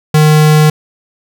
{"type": "tone", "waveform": "square", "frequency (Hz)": 153.2, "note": "D#3", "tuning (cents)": -27, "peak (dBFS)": -5, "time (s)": [0.14, 0.7], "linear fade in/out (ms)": 5, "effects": []}